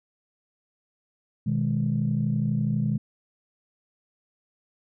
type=chord; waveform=sine; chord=G# minor; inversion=first; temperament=equal; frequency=123.47 / 155.56 / 207.7 Hz; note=B2 / D#3 / G#3; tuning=0 / 0 / 0 cents; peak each=-26 dBFS; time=1.46-2.98 s; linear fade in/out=10 ms; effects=tanh soft clip ceiling -14 dBFS